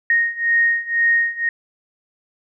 sine beating tone pair, 1860 / 1862 Hz, A#6 / A#6, -4 / -2 cents, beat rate 2 Hz, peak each -19 / -17 dBFS, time 0.1-1.49 s, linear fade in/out 2 ms, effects none

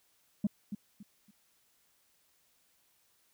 sine tone with echo, 205.6 Hz, G#3, 17 cents flat, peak -23 dBFS, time 0.44-0.47 s, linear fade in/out 5 ms, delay 280 ms, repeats 3, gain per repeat -11 dB, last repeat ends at 1.31 s, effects tanh soft clip ceiling -24 dBFS + white hiss -71 dBFS RMS until 3.33 s

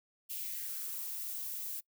violet noise with high-pass filter sweep, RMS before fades -40 dBFS, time 0.29-1.81 s, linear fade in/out 20 ms, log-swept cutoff 2900 to 260 Hz, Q 2.7, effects noise-tail reverb RT60 0.1 s tail -23 dB re dry

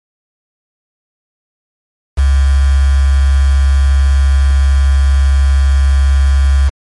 sine tone with quantisation, 68.4 Hz, C#2, 23 cents flat, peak -6 dBFS, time 2.17-6.7 s, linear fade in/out 20 ms, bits 4, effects MP3 48 kbps

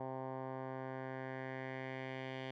10% pulse tone with low-pass filter sweep, 131.4 Hz, C3, 8 cents sharp, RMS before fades -44 dBFS, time 0-2.51 s, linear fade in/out 5 ms, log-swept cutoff 910 to 2900 Hz, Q 2.3, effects none

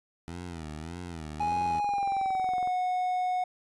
15% pulse tone with vibrato, 82.2 Hz, E2, 4 cents flat, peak -31 dBFS, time 0.28-1.79 s, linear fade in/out 0 ms, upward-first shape sine, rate 1.7 Hz, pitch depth 140 cents each way
triangle tone with pitch glide, 830.6 to 731.5 Hz, G#5 to F#5, 0 to -20 cents, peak -24 dBFS, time 1.4-3.44 s, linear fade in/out 5 ms, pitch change -220 cents, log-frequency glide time 1.79-2.57 s
click train, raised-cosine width 1 ms, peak -29 dBFS, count 28, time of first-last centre 1.43-2.674 s, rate 21.7 Hz
effects resampled to 24000 Hz

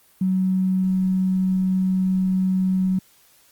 triangle tone with tanh clipping, 187.1 Hz, F#3, 20 cents sharp, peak -17 dBFS, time 0.21-2.99 s, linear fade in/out 5 ms, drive 3 dB, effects white hiss -56 dBFS RMS until 3.51 s + Opus 32 kbps

